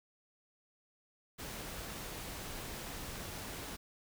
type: noise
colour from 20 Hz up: pink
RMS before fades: -44 dBFS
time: 1.38-3.77 s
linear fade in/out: 20 ms
effects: none